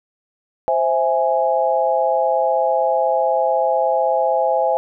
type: chord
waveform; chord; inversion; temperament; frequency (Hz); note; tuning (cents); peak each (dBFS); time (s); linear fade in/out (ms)
sine; C augmented; none; equal; 523.3 / 659.3 / 830.6; C5 / E5 / G#5; 0 / 0 / 0; -19; 0.68-4.77; 0
effects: none